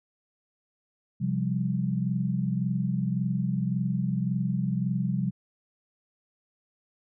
sine chord, C suspended fourth, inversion none, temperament just, 130.81 / 174.42 / 196.22 Hz, C3 / F3 / G3, 0 / -2 / +2 cents, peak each -29 dBFS, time 1.2-5.31 s, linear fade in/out 20 ms, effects none

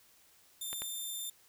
10% pulse tone, 3583 Hz, A7, 31 cents sharp, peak -30 dBFS, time 0.61-1.3 s, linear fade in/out 5 ms
clicks, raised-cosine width 0.3 ms, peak -25 dBFS, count 2, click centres 0.73 / 0.82 s
effects white hiss -64 dBFS RMS until 1.48 s

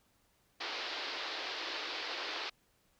white band-pass noise, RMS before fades -40 dBFS, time 0.6-2.5 s, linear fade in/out 10 ms, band 300 to 4800 Hz, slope 48 dB/octave, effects pink hiss -72 dBFS RMS until 2.99 s

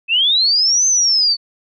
sine linear two-way sweep, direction up then down, 2554 to 6272 to 4439 Hz, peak -11 dBFS, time 0.08-1.37 s, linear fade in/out 50 ms, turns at 0.87 s, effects none

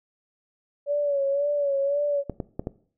sine tone with vibrato, 567 Hz, C#5, 39 cents sharp, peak -21 dBFS, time 0.86-2.24 s, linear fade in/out 50 ms, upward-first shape sine, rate 1.9 Hz, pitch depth 53 cents each way
clicks, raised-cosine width 2 ms, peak -15 dBFS, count 4, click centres 2.297 / 2.402 / 2.595 / 2.671 s
effects noise-tail reverb RT60 0.5 s tail -19 dB re dry

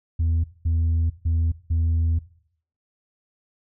sine tone bursts at uneven times, 82.1 Hz, E2, 6 cents flat, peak -16 dBFS, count 4, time 0.19-0.44 / 0.65-1.1 / 1.25-1.52 / 1.7-2.19 s, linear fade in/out 10 ms, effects noise-tail reverb RT60 0.6 s tail -19 dB re dry + tanh soft clip ceiling -17 dBFS

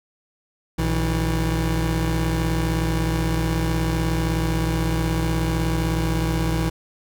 25% pulse tone pair together, 59.36 / 161.9 Hz, A#1 / E3, +32 / -31 cents, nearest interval octave + perfect fourth, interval 1737 cents, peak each -19 dBFS, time 0.78-6.7 s, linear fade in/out 10 ms, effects none

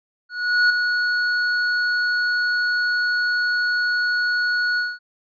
square tone with ADSR envelope, 1461 Hz, F#6, 22 cents flat, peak -13 dBFS, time 0.29-4.99 s, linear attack 410 ms, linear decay 4 ms, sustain -6 dB, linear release 210 ms, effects resampled to 11025 Hz

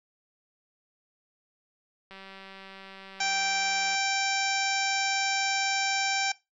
click train, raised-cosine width 0.3 ms, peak -30 dBFS, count 356, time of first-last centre 2.11-3.949 s, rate 193 Hz
harmonic tone, 782 Hz, G5, 4 cents flat, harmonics 1 / 2 / 3 / 4 / 5 / 6 / 7 / 8 / 9, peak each -30 / -33 / -32 / -39 / -37 / -40 / -35 / -40 / -38 dBFS, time 3.2-6.32 s, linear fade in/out 5 ms
effects noise-tail reverb RT60 0.2 s tail -18 dB re dry

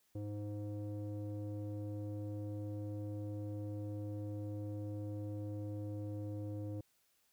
square tone with low-pass filter, 103.83 Hz, G#2, in tune, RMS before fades -42 dBFS, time 0.15-6.81 s, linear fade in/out 5 ms, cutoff 430 Hz, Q 4.2, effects white hiss -75 dBFS RMS until 7.32 s

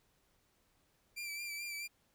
sawtooth tone with vibrato, 2349 Hz, D7, in tune, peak -37 dBFS, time 1.16-1.88 s, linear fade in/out 20 ms, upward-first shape sine, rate 4.6 Hz, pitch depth 36 cents each way, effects pink hiss -74 dBFS RMS until 2.14 s

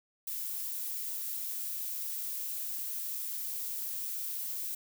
violet noise, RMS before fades -37 dBFS, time 0.27-4.75 s, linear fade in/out 5 ms, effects none

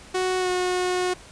sawtooth tone with pitch glide, 370 to 363.4 Hz, F#4 to F#4, 0 to -31 cents, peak -18 dBFS, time 0.14-1.14 s, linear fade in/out 10 ms, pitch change -31 cents, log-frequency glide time 0.39-0.49 s, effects pink hiss -46 dBFS RMS until 1.31 s + resampled to 22050 Hz

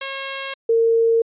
5% pulse / sine tone pair in turn, 543 / 457.2 Hz, C#5 / A#4, -36 / -34 cents, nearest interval minor third, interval 298 cents, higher first, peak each -13 dBFS, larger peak neither, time 0.01-0.54 / 0.69-1.22 s, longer neither, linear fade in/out 5 ms, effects resampled to 8000 Hz

